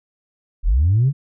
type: linear sweep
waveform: sine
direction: up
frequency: 32.7 to 146.83 Hz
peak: -11 dBFS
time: 0.63-1.13 s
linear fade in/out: 50 ms
effects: tanh soft clip ceiling -9 dBFS